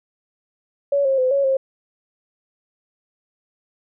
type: tone with pitch steps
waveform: sine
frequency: 564 / 537 / 512 / 556 / 534 Hz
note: C#5 / C5 / C5 / C#5 / C5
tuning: +30 / +45 / -38 / +5 / +35 cents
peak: -15 dBFS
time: 0.92-1.57 s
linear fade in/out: 5 ms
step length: 130 ms
effects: none